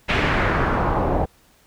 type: noise with low-pass filter sweep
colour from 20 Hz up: pink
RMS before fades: -20 dBFS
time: 0.08-1.26 s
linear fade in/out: 20 ms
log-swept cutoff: 2700 to 660 Hz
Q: 1.8
effects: pink hiss -56 dBFS RMS until 1.66 s